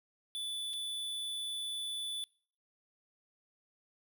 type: tone with dropouts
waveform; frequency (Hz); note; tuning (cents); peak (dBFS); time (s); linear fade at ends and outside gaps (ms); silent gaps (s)
square; 3476; A7; -22; -37; 0.35-2.24; 0; 0.733-0.737
effects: noise-tail reverb RT60 0.5 s tail -26 dB re dry